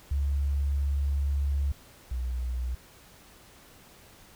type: tone pair in turn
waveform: sine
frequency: 70.3 / 61.94 Hz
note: C#2 / B1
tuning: +25 / +6 cents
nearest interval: major second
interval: 219 cents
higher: first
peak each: -24 / -28 dBFS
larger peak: first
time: 0.11-1.72 / 2.11-2.75 s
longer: first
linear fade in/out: 5 ms
effects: pink hiss -54 dBFS RMS until 4.35 s